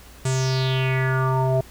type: tone with low-pass filter sweep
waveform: square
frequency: 131 Hz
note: C3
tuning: 2 cents sharp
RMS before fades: -21 dBFS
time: 0.25-1.61 s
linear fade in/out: 5 ms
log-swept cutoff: 8300 to 610 Hz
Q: 5
effects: added 60 Hz sine -47 dBFS peak until 1.7 s + pink hiss -47 dBFS RMS until 1.7 s